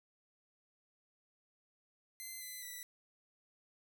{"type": "tone with pitch steps", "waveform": "5% pulse", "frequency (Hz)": [2065, 2025, 1971], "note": ["C7", "B6", "B6"], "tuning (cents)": [-23, 43, -4], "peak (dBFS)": -35, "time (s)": [2.2, 2.83], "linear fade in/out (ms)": 0, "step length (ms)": 210, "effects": []}